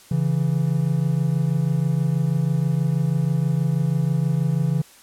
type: tone pair together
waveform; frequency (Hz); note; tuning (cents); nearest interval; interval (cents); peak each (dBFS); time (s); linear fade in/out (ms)
triangle; 138.59 / 164.81; C#3 / E3; 0 / 0; minor third; 300; -19; 0.11-4.82; 5
effects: white hiss -49 dBFS RMS until 5.02 s + low-pass 12000 Hz 12 dB/octave